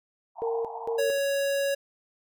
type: band-pass noise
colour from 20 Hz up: white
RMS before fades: -38 dBFS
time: 0.35-1.02 s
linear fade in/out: 50 ms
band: 670 to 970 Hz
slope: 96 dB/octave
type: tone with tremolo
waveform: sine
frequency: 460 Hz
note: A#4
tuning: 23 cents flat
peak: -26 dBFS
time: 0.42-1.18 s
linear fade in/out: 0 ms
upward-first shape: square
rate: 2.2 Hz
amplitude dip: 80%
type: tone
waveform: square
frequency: 557 Hz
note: C#5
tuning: 8 cents sharp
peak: -25 dBFS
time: 0.98-1.75 s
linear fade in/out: 10 ms
effects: none